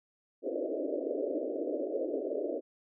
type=band-pass noise; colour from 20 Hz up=white; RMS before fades=-34 dBFS; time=0.42-2.61 s; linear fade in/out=50 ms; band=270 to 620 Hz; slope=96 dB/octave; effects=none